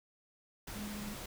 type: tone in noise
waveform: sine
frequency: 207.7 Hz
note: G#3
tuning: in tune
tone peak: -41 dBFS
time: 0.75-1.14 s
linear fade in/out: 5 ms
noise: pink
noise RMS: -45 dBFS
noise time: 0.67-1.26 s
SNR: +1 dB
effects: none